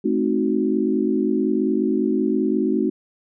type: chord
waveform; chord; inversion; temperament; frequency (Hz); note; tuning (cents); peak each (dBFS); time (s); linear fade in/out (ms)
sine; A diminished seventh; none; equal with one note detuned; 216.1 / 261.6 / 311.1 / 370; A3 / C4 / Eb4 / Gb4; -31 / 0 / 0 / 0; -23; 0.04-2.9; 10
effects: none